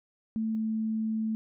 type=tone pair in turn; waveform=sine; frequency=221.3 / 220.1 Hz; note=A3 / A3; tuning=+10 / +1 cents; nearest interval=unison; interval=9 cents; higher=first; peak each=-27 dBFS; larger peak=neither; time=0.36-0.55 / 0.55-1.35 s; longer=second; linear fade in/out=0 ms; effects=none